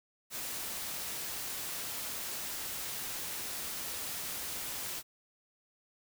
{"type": "noise", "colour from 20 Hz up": "white", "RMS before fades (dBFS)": -39, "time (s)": [0.3, 5.03], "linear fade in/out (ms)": 50, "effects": []}